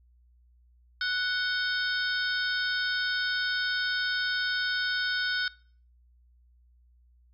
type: harmonic tone with a mistuned harmonic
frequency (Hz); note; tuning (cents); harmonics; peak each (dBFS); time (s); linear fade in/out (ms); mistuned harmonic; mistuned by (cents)
740; F#5; 0; 2 / 3 / 4 / 5 / 6 / 7; -28 / -43 / -39 / -36 / -37 / -38; 1.01-5.48; 2; 4; +99
effects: noise-tail reverb RT60 0.5 s tail -23 dB re dry + added 60 Hz sine -58 dBFS peak until 7.33 s